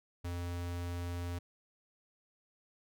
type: tone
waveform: square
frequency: 87.31 Hz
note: F2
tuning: in tune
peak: -37 dBFS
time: 0.24-1.39 s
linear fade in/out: 10 ms
effects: none